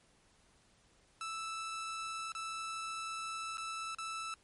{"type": "tone with dropouts", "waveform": "sawtooth", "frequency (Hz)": 1318.5, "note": "E6", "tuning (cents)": 0, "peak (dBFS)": -35, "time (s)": [1.21, 4.34], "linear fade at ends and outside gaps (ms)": 1, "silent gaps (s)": [[2.32, 2.35], [3.572, 3.58], [3.948, 3.985]], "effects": ["pink hiss -68 dBFS RMS until 4.43 s", "MP3 48 kbps"]}